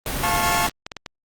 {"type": "noise", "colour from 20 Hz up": "pink", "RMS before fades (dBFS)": -26, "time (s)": [0.06, 0.69], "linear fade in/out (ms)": 2}
{"type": "chord", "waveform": "sawtooth", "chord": "F augmented", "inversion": "none", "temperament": "just", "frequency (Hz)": [698.5, 873.1, 1091.3], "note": ["F5", "A5", "C#6"], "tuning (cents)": [0, -14, -27], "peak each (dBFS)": -20, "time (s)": [0.23, 0.67], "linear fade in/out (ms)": 5}
{"type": "clicks", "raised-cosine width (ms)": 0.2, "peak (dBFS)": -15, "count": 7, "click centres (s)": [0.607, 0.65, 0.696, 0.865, 0.918, 0.967, 1.062]}
{"effects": ["Opus 24 kbps"]}